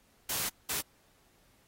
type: noise bursts at uneven times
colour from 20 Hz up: white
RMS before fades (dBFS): -33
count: 2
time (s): 0.29-0.49 / 0.69-0.81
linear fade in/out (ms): 5
effects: pink hiss -67 dBFS RMS until 1.67 s + AAC 48 kbps